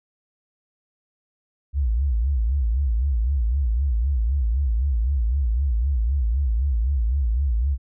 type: tone with vibrato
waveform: sine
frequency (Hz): 62.5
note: B1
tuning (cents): +21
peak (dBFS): -18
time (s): 1.73-7.78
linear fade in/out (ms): 50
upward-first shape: sine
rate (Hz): 3.9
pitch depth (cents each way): 240
effects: none